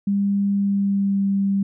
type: tone with pitch glide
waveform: sine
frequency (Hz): 200 to 197.13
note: G3 to G3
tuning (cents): +35 to +10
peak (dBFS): -17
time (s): 0.07-1.63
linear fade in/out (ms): 5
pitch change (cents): -25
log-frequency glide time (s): 0.54-1.24
effects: none